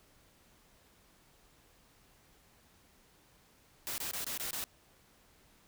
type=noise bursts; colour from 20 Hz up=white; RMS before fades=-38 dBFS; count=6; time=3.87-4.64 s; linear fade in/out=0 ms; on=110 ms; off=22 ms; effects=pink hiss -65 dBFS RMS until 5.67 s